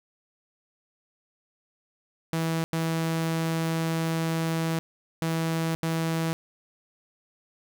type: tone bursts at uneven times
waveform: sawtooth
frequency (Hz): 163.2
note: E3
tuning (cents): -17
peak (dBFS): -21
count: 4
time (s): 2.33-2.64 / 2.73-4.79 / 5.22-5.75 / 5.83-6.33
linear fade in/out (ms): 0
effects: none